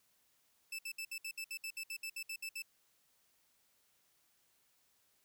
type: tone bursts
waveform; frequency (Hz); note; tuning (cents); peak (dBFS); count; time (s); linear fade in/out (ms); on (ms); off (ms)
sawtooth; 2637; E7; 0; -37; 15; 0.72-2.622; 5; 68; 63
effects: white hiss -74 dBFS RMS until 5.24 s